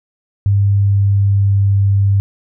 sine tone with pitch glide, 100 to 99.19 Hz, G2 to G2, +35 to +21 cents, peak -9 dBFS, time 0.46-2.2 s, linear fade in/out 0 ms, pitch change -14 cents, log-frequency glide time 0.76-1.73 s, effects none

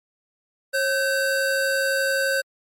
square tone pair together, 543 / 1537.3 Hz, C#5 / G6, -36 / -34 cents, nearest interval octave + tritone, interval 1802 cents, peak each -24 / -23 dBFS, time 0.73-2.42 s, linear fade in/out 20 ms, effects MP3 64 kbps

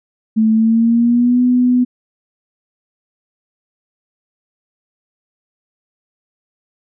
sine tone with pitch glide, 220 to 248.4 Hz, A3 to B3, 0 to +10 cents, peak -9 dBFS, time 0.36-1.85 s, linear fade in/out 20 ms, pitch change +210 cents, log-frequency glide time 0.52-1.41 s, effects none

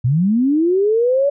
sine linear sweep, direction up, 113.5 to 576 Hz, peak -12 dBFS, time 0.04-1.3 s, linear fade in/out 10 ms, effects none

